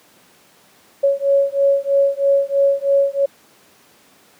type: beating tone pair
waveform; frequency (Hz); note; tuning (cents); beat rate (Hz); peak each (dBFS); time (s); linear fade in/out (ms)
sine; 554.4 / 557.5; C#5 / C#5; 0 / +10; 3.1; -16; 1.03-3.26; 10
effects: pink hiss -51 dBFS RMS until 4.39 s + high-pass 200 Hz 12 dB/octave